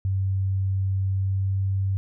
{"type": "tone with pitch glide", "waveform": "sine", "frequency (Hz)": [96.1, 96.77], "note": ["G2", "G2"], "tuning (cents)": [-34, -22], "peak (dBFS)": -21, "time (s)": [0.05, 1.97], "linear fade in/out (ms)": 0, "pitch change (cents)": 12, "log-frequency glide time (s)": [1.1, 1.61], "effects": []}